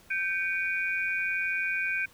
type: tone cluster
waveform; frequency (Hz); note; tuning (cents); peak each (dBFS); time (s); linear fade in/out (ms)
sine; 1557 / 2269 / 2448; G6 / C#7 / D#7; -12 / +40 / -29; -30 / -33 / -31; 0.1-2.06; 10
effects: pink hiss -57 dBFS RMS until 2.13 s